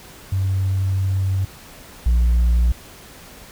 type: tone pair in turn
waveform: sine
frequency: 95.6 / 59.11 Hz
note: G2 / A#1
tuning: -43 / +25 cents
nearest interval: minor sixth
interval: 832 cents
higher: first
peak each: -16 / -10 dBFS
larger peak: second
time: 0.32-1.45 / 2.06-2.72 s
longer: first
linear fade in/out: 5 ms
effects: tanh soft clip ceiling -12 dBFS + pink hiss -42 dBFS RMS until 3.51 s